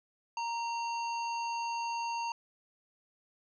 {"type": "tone with sample-and-hold", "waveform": "sine", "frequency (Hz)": 932.3, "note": "A#5", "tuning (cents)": 0, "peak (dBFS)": -32, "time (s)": [0.37, 2.32], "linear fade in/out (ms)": 2, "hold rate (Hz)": 3675, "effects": ["resampled to 16000 Hz"]}